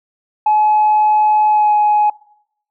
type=tone with pitch glide; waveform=sine; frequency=851 to 840.3 Hz; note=G#5 to G#5; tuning=+42 to +20 cents; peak=-8 dBFS; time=0.46-2.1 s; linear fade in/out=5 ms; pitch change=-22 cents; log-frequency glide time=1.48-1.73 s; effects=noise-tail reverb RT60 0.7 s tail -22 dB re dry + tanh soft clip ceiling -6 dBFS